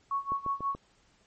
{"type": "tone with tremolo", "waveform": "sine", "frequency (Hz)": 1108.7, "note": "C#6", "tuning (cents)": 0, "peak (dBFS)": -26, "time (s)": [0.11, 0.75], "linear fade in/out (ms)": 2, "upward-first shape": "sine", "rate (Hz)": 5.7, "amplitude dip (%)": 90}
{"type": "click train", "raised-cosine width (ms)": 2, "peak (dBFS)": -27, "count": 4, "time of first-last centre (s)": [0.32, 0.75], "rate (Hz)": 6.98}
{"effects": ["pink hiss -66 dBFS RMS until 1.26 s", "MP3 32 kbps"]}